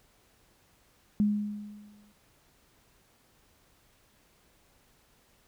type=tone with exponential decay; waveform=sine; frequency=207.9 Hz; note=G#3; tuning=2 cents sharp; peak=-20 dBFS; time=1.2-2.12 s; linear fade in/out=0 ms; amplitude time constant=200 ms; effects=pink hiss -65 dBFS RMS until 5.47 s